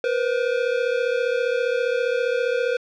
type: tone pair together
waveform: square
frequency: 477.6 / 512.6 Hz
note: A#4 / C5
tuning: +42 / -36 cents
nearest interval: minor second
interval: 122 cents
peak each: -23 / -24 dBFS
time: 0.04-2.77 s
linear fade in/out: 2 ms
effects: low-pass 3000 Hz 12 dB/octave